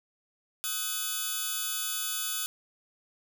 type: tone cluster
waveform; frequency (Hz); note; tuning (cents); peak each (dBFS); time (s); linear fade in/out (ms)
5% pulse; 1270 / 1501 / 3460; D#6 / F#6 / A7; +35 / +24 / -30; -25; 0.64-2.46; 0
effects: none